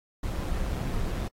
brown noise with amplitude modulation, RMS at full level -28 dBFS, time 0.23-1.28 s, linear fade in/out 5 ms, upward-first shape sine, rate 134 Hz, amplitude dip 35%, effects AAC 48 kbps

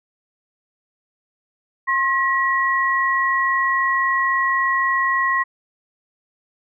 sine tone pair together, 1069.3 / 1913 Hz, C6 / A#6, +37 / +44 cents, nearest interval minor seventh, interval 1007 cents, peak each -19 dBFS, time 1.87-5.44 s, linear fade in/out 20 ms, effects none

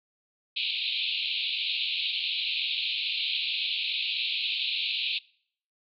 white band-pass noise, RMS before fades -30 dBFS, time 0.56-5.19 s, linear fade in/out 10 ms, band 2400 to 4200 Hz, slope 96 dB/octave, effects noise-tail reverb RT60 0.6 s tail -24 dB re dry

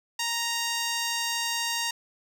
5% pulse tone with notch filter, 932.3 Hz, A#5, in tune, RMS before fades -29 dBFS, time 0.19-1.91 s, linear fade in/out 5 ms, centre 11000 Hz, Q 0.94, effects 9-bit

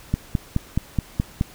click train, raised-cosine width 5 ms, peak -7 dBFS, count 7, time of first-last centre 0.14-1.411 s, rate 4.72 Hz, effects pink hiss -46 dBFS RMS until 1.54 s

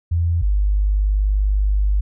sine tone pair in turn, 84.6 / 50.3 Hz, E2 / G1, +45 / +45 cents, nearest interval major sixth, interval 900 cents, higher first, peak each -15 / -14 dBFS, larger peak second, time 0.11-0.42 / 0.42-2.01 s, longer second, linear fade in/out 10 ms, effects none

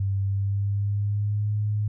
sine tone with pitch glide, 98 to 105.03 Hz, G2 to G#2, 0 to +20 cents, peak -22 dBFS, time 0-1.88 s, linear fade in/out 5 ms, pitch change +120 cents, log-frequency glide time 0.23-1.54 s, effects none

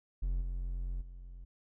triangle tone with level steps, 44.17 Hz, F1, 20 cents sharp, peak -28 / -32 / -43 dBFS, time 0.22-1.45 s, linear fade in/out 10 ms, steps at 0.41 / 1.01 s, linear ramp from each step 10 ms, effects none

